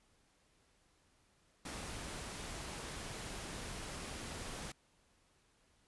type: noise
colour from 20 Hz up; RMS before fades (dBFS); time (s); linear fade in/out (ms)
pink; -45; 1.65-4.72; 5
effects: pink hiss -72 dBFS RMS until 5.87 s + resampled to 24000 Hz